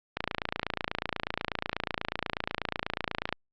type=click train; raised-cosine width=0.3 ms; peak=-12 dBFS; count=90; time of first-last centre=0.17-3.326 s; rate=28.2 Hz; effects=low-pass 4000 Hz 12 dB/octave + Opus 48 kbps